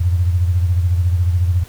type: beating tone pair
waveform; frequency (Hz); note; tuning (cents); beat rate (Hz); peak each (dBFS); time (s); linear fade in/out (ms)
sine; 87.31 / 101.31; F2 / G#2; 0 / -42; 14; -13 / -22; 0-1.64; 10
effects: pink hiss -43 dBFS RMS until 1.68 s